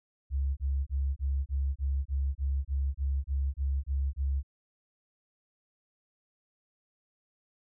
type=tone bursts; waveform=sine; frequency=68.6 Hz; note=C#2; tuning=17 cents flat; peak=-26 dBFS; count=14; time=0.3-4.431 s; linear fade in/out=50 ms; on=270 ms; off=27 ms; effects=none